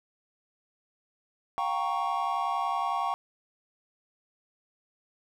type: chord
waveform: triangle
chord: G half-diminished seventh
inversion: third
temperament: equal with one note detuned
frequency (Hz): 713.1 / 784 / 932.3 / 1108.7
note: F5 / G5 / Bb5 / Db6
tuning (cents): +36 / 0 / 0 / 0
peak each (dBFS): -32 / -30 / -32 / -29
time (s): 1.58-3.14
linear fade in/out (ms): 0
effects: none